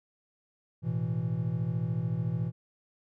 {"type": "chord", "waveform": "triangle", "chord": "A suspended second", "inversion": "none", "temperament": "just", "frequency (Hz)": [110, 123.75, 165], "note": ["A2", "B2", "E3"], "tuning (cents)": [0, 4, 2], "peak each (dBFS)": [-32, -30, -30], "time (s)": [0.82, 2.52], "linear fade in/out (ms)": 50, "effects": []}